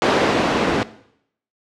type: noise with band-pass filter sweep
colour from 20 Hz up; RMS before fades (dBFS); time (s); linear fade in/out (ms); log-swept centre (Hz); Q
white; -18; 0.02-0.83; 0; 440 to 240; 0.77
effects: noise-tail reverb RT60 0.7 s tail -17 dB re dry + low-pass 5000 Hz 12 dB/octave